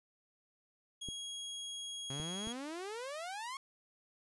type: tone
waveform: sawtooth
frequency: 3300 Hz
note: G#7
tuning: 12 cents flat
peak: -38 dBFS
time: 1.01-2.53 s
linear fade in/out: 10 ms
type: clicks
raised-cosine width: 3 ms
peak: -32 dBFS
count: 3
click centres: 1.087 / 2.2 / 2.472 s
type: exponential sweep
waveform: sawtooth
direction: up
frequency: 130.81 to 1108.7 Hz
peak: -37 dBFS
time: 2.1-3.57 s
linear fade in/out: 2 ms
effects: resampled to 24000 Hz